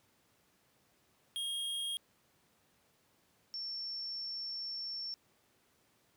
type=tone pair in turn; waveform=square / sine; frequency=3253 / 5432 Hz; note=G#7 / F8; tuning=-37 / -49 cents; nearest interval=major sixth; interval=888 cents; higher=second; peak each=-36 / -38 dBFS; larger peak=first; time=1.36-1.97 / 3.54-5.14 s; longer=second; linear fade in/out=0 ms; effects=pink hiss -71 dBFS RMS until 6.16 s + high-pass 100 Hz 12 dB/octave